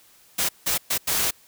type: noise bursts at uneven times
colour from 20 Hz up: white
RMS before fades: -23 dBFS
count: 4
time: 0.38-0.49 / 0.66-0.78 / 0.9-0.98 / 1.07-1.31 s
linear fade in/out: 10 ms
effects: white hiss -55 dBFS RMS until 1.47 s